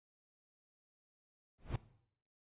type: noise with exponential growth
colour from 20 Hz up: brown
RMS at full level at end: -32 dBFS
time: 1.58-1.76 s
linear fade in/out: 5 ms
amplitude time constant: 37 ms
effects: noise-tail reverb RT60 0.7 s tail -18 dB re dry + resampled to 8000 Hz